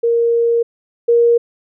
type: tone pair in turn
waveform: sine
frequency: 467 / 470.5 Hz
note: A#4 / A#4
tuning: +3 / +16 cents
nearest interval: unison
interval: 13 cents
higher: second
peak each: -11 / -8 dBFS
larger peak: second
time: 0.03-0.63 / 1.08-1.38 s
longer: first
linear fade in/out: 10 ms
effects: none